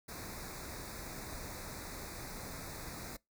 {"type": "band-stop noise", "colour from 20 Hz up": "pink", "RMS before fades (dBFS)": -45, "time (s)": [0.08, 3.17], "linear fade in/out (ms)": 10, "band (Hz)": [2500, 3700], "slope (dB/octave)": 96, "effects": ["noise-tail reverb RT60 0.2 s tail -24 dB re dry"]}